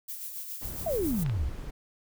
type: noise with tremolo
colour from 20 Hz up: violet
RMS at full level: -37 dBFS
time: 0.08-1.24 s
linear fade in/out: 10 ms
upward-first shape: sine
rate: 7.3 Hz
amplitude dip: 45%
type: noise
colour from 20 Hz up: brown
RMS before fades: -38 dBFS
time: 0.61-1.71 s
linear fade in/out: 10 ms
type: exponential sweep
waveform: sine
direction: down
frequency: 705 to 57.4 Hz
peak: -26 dBFS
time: 0.86-1.49 s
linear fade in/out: 5 ms
type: clicks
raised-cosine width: 0.3 ms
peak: -24 dBFS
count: 2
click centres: 1.263 / 1.297 s
effects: none